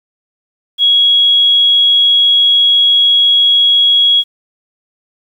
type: tone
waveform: sine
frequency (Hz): 3322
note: G#7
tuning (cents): 0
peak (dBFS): -6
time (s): 0.78-4.24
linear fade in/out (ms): 50
effects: 7-bit